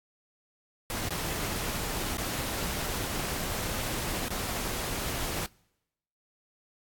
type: noise with dropouts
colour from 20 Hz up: pink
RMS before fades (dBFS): -33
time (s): 0.9-5.46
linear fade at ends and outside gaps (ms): 0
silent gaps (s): 1.087-1.106 / 2.171-2.182 / 4.284-4.305
effects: noise-tail reverb RT60 0.9 s tail -26 dB re dry + AAC 64 kbps